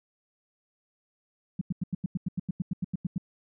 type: tone bursts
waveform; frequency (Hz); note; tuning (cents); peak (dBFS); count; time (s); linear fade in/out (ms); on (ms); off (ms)
sine; 180; F#3; -47; -25; 15; 1.59-3.181; 5; 23; 89
effects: none